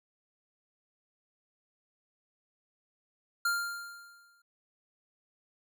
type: tone with exponential decay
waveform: square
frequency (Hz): 1396.9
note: F6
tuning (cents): 0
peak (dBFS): -26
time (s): 3.45-4.42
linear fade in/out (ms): 5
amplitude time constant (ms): 210
effects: none